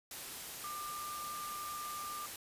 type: tone in noise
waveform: sine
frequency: 1194 Hz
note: D6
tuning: 28 cents sharp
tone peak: -41 dBFS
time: 0.64-2.26 s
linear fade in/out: 2 ms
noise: white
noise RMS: -45 dBFS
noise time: 0.11-2.36 s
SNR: +1 dB
effects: resampled to 32000 Hz